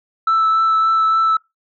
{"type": "tone with vibrato", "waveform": "sine", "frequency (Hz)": 1318.5, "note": "E6", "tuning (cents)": 0, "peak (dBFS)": -10, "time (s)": [0.27, 1.37], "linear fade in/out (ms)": 5, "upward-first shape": "triangle", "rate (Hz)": 3.5, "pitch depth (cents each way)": 12, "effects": ["noise-tail reverb RT60 0.2 s tail -25 dB re dry", "tanh soft clip ceiling -10 dBFS"]}